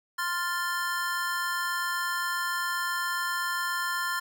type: chord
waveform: square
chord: F major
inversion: second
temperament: equal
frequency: 1046.5 / 1396.9 / 1760 Hz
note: C6 / F6 / A6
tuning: 0 / 0 / 0 cents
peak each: -33 dBFS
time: 0.18-4.2 s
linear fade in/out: 10 ms
effects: none